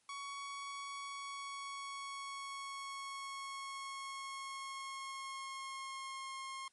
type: tone with pitch glide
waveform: sawtooth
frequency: 1119 to 1072.2 Hz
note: C#6 to C6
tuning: +16 to +42 cents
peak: -39 dBFS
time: 0.09-6.68 s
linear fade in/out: 2 ms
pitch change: -74 cents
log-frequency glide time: 1.01-6.34 s
effects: white hiss -74 dBFS RMS until 6.72 s + MP3 48 kbps